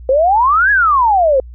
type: exponential two-way sweep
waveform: sine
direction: up then down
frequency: 507 to 1705 to 507 Hz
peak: -8 dBFS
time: 0.09-1.4 s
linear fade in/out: 2 ms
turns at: 0.71 s
effects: added 60 Hz sine -30 dBFS peak until 1.54 s